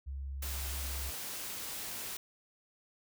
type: tone with pitch glide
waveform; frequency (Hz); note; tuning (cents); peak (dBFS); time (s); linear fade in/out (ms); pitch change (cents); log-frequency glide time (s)
sine; 68.3 to 67.44; C#2 to C#2; -25 to -47; -37; 0.06-1.11; 20; -22; 0.22-0.98
type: noise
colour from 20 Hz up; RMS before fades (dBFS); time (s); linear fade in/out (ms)
white; -41; 0.42-2.17; 5
effects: none